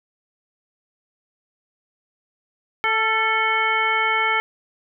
harmonic tone with a mistuned harmonic, 440 Hz, A4, in tune, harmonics 1 / 2 / 3 / 4 / 5 / 7, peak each -30 / -24 / -23 / -27 / -21 / -31 dBFS, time 2.84-4.4 s, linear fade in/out 0 ms, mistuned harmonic 3, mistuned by +37 cents, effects none

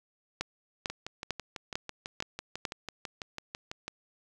two click trains, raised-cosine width 0.2 ms, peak -14 / -20 dBFS, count 6 / 19, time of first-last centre 0.41-2.652 / 0.9-3.88 s, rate 2.23 / 6.04 Hz, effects none

